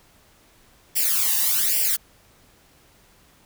blue noise with flanger, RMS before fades -21 dBFS, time 0.95-1.97 s, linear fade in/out 20 ms, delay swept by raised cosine 0.38 to 1.08 ms, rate 1.2 Hz, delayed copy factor +0.95, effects pink hiss -56 dBFS RMS until 3.45 s

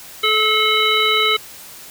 harmonic tone, 432.5 Hz, A4, 30 cents flat, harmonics 1 / 3 / 5 / 7 / 9, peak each -22 / -19 / -19 / -19 / -20 dBFS, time 0.23-1.37 s, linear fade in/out 10 ms, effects white hiss -38 dBFS RMS until 1.9 s

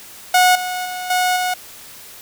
sawtooth tone with level steps, 730 Hz, F#5, 24 cents flat, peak -6 / -18 / -21 / -11 / -14 dBFS, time 0.34-1.54 s, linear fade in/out 5 ms, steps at 0.55 / 0.85 / 1.1 / 1.36 s, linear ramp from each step 5 ms, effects white hiss -39 dBFS RMS until 2.21 s

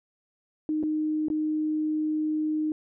sine tone with dropouts, 308.3 Hz, D#4, 16 cents flat, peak -24 dBFS, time 0.69-2.72 s, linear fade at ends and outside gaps 1 ms, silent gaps 0.829-0.835 / 1.284-1.301 s, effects none

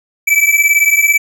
square beating tone pair, 2300 / 2318 Hz, D7 / D7, -37 / -23 cents, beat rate 18 Hz, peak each -12 dBFS, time 0.27-1.18 s, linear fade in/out 10 ms, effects none

